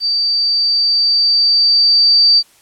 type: tone with level ramp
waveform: sine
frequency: 4637 Hz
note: D8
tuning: 23 cents flat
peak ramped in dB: -13 to -6 dBFS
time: 0-2.43 s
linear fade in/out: 50 ms
effects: white hiss -50 dBFS RMS until 2.61 s + low-pass 12000 Hz 12 dB/octave